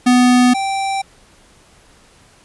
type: tone pair in turn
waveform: square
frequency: 248.3 / 781.1 Hz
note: B3 / G5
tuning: +9 / -6 cents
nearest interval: octave + minor sixth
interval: 1985 cents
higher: second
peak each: -9 / -18 dBFS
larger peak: first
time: 0.06-0.54 / 0.54-1.02 s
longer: neither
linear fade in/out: 10 ms
effects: pink hiss -49 dBFS RMS until 2.44 s + resampled to 24000 Hz